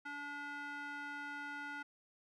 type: tone with band-pass filter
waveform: square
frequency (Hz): 288.1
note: D4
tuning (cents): -33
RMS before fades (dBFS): -45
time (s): 0.05-1.83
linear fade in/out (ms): 10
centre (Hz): 1500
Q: 2.5
effects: none